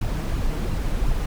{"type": "noise with flanger", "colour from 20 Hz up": "brown", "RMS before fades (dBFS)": -23, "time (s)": [0.01, 1.26], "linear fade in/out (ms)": 5, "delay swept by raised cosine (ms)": [0.7, 6.6], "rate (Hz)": 2.8, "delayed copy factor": 0.5, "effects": []}